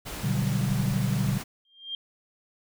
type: noise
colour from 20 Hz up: pink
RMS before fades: -37 dBFS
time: 0.05-1.44 s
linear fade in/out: 20 ms
type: chord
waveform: sine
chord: G major seventh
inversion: first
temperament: just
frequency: 122.5 / 147 / 183.75 / 196 Hz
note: B2 / D3 / F#3 / G3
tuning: -14 / +2 / -12 / 0 cents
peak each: -27 / -28 / -32 / -30 dBFS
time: 0.23-1.38 s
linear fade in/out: 10 ms
type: tone with exponential growth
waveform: sine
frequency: 3196 Hz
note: G7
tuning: 33 cents sharp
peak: -28 dBFS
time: 1.65-1.95 s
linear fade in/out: 2 ms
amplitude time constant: 64 ms
effects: none